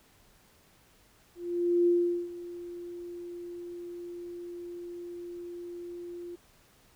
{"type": "tone with ADSR envelope", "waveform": "sine", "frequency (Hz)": 348.5, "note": "F4", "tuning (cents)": -4, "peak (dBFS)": -20, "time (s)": [1.35, 6.36], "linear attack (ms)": 520, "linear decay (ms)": 410, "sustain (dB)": -18, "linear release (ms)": 13, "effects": ["pink hiss -62 dBFS RMS until 6.95 s"]}